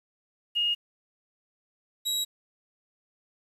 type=tone pair in turn; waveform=sine / sawtooth; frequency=2856 / 3858 Hz; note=F7 / B7; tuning=+38 / -41 cents; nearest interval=perfect fourth; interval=521 cents; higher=second; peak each=-23 dBFS; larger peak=neither; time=0.55-0.75 / 2.05-2.25 s; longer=neither; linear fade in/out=20 ms; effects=resampled to 32000 Hz + 9-bit